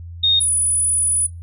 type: tone pair in turn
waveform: sine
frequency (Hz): 3700 / 9878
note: A#7 / D#9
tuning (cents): -14 / -14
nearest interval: octave + perfect fourth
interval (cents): 1700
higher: second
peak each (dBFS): -12 / -14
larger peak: first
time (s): 0.23-0.4 / 0.4-1.27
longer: second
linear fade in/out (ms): 10
effects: noise-tail reverb RT60 0.2 s tail -20 dB re dry + added 85 Hz sine -31 dBFS peak until 1.42 s